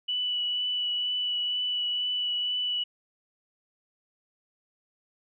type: tone with vibrato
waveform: sine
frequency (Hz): 2960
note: F#7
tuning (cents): 0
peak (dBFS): -26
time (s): 0.08-2.84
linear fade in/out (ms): 10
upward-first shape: triangle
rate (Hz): 2.1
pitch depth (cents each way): 14
effects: none